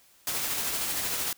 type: noise with tremolo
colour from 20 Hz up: white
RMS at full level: -29 dBFS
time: 0.27-1.33 s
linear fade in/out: 2 ms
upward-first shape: sine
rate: 13 Hz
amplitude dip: 30%
effects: white hiss -60 dBFS RMS until 1.37 s